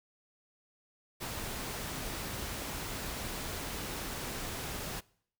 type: noise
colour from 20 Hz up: pink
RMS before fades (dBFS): -39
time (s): 1.2-5.01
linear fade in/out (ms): 20
effects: noise-tail reverb RT60 0.6 s tail -23 dB re dry